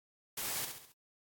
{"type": "noise with echo", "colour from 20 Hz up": "white", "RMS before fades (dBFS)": -38, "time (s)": [0.37, 0.65], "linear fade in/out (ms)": 5, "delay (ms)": 68, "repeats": 4, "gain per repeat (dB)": -6, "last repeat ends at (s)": 0.922, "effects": ["AAC 64 kbps"]}